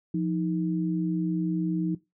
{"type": "tone pair together", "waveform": "sine", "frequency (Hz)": [174.61, 315.1], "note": ["F3", "D#4"], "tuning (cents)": [0, 22], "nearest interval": "minor seventh", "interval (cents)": 1022, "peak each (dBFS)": [-26, -28], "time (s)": [0.14, 1.95], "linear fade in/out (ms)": 5, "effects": ["noise-tail reverb RT60 0.2 s tail -18 dB re dry"]}